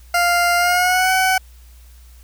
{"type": "tone with pitch glide", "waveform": "20% pulse", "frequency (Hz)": [698.5, 753], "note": ["F5", "F#5"], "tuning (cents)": [0, 30], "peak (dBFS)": -9, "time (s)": [0.14, 1.38], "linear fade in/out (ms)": 5, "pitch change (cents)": 130, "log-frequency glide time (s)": [0.57, 1.13], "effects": ["added 60 Hz sine -41 dBFS peak until 2.23 s", "white hiss -53 dBFS RMS until 2.23 s"]}